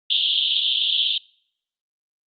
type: band-pass noise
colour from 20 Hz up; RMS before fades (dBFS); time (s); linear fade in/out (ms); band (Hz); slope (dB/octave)
pink; -21; 0.1-1.18; 5; 3000 to 3700; 96
effects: noise-tail reverb RT60 0.7 s tail -26 dB re dry + Opus 48 kbps